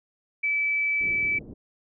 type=tone; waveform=sine; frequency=2306 Hz; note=D7; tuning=32 cents flat; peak=-22 dBFS; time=0.43-1.39 s; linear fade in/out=10 ms
type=low-pass noise; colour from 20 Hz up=white; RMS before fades=-42 dBFS; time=1-1.54 s; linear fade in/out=10 ms; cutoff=380 Hz; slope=24 dB/octave
effects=none